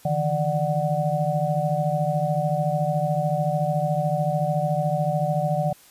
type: tone cluster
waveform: sine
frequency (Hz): 148.2 / 161.9 / 591 / 743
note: D3 / E3 / D5 / F#5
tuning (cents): +16 / -31 / +11 / +7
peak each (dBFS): -26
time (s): 0.05-5.73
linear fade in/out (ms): 5
effects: white hiss -52 dBFS RMS until 5.9 s + resampled to 32000 Hz